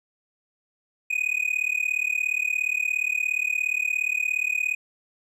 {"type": "tone with amplitude modulation", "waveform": "triangle", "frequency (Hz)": 2489, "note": "D#7", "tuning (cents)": 0, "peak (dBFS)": -17, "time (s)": [1.1, 4.75], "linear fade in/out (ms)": 10, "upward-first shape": "sine", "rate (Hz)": 37.1, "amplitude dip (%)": 95, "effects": ["resampled to 32000 Hz"]}